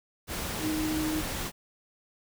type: tone in noise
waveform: sine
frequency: 311.1 Hz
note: D#4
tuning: in tune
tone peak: -28 dBFS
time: 0.6-1.23 s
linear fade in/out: 50 ms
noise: pink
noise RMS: -34 dBFS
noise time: 0.27-1.52 s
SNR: +3 dB
effects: none